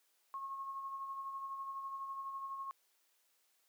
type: tone with tremolo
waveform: sine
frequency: 1087 Hz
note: C#6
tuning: 34 cents flat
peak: -39 dBFS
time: 0.34-2.71 s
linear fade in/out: 0 ms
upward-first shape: sine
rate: 12 Hz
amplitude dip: 40%
effects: white hiss -75 dBFS RMS until 3.68 s + high-pass 400 Hz 12 dB/octave